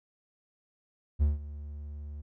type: tone with ADSR envelope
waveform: triangle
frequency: 73.42 Hz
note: D2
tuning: in tune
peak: -18 dBFS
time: 1.19-2.22 s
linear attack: 31 ms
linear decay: 160 ms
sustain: -18 dB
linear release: 15 ms
effects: none